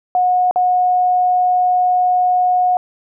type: tone with dropouts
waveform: sine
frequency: 727 Hz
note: F#5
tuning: 31 cents flat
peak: -11 dBFS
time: 0.15-2.77 s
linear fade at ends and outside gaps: 1 ms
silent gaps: 0.511-0.559 s
effects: none